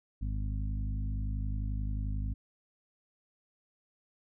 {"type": "harmonic tone with a mistuned harmonic", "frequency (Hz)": 51.7, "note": "G#1", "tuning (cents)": -7, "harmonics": [1, 2, 3, 4, 5], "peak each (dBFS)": [-32, -37, -47, -45, -47], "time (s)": [0.21, 2.34], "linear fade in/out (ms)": 10, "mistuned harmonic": 1, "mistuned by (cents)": 21, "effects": []}